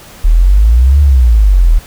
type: exponential two-way sweep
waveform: sine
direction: up then down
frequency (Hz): 37.84 to 73.6 to 37.84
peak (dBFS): -3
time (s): 0.24-1.79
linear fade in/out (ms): 10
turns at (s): 1.01
effects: pink hiss -35 dBFS RMS until 1.86 s